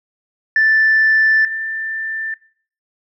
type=tone pair in turn; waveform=sine; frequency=1763 / 1778.3 Hz; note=A6 / A6; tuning=+3 / +18 cents; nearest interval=unison; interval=15 cents; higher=second; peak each=-9 / -21 dBFS; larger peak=first; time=0.56-1.45 / 1.45-2.34 s; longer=neither; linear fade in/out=2 ms; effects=noise-tail reverb RT60 0.5 s tail -20 dB re dry + tanh soft clip ceiling -6 dBFS